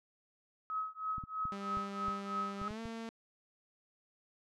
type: tone with tremolo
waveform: sine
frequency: 1278 Hz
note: D#6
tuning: 46 cents sharp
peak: -32 dBFS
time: 0.7-2.68 s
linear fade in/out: 0 ms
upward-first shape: triangle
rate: 3.1 Hz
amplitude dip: 100%
type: clicks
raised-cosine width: 5 ms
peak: -33 dBFS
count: 8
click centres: 1.182 / 1.238 / 1.454 / 1.771 / 2.083 / 2.616 / 2.708 / 2.856 s
type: tone with pitch glide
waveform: sawtooth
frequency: 198.9 to 227.2 Hz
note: G3 to A#3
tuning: +25 to -44 cents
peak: -37 dBFS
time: 1.52-3.09 s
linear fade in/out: 0 ms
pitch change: +231 cents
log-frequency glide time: 2.63-2.8 s
effects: low-pass 6000 Hz 12 dB/octave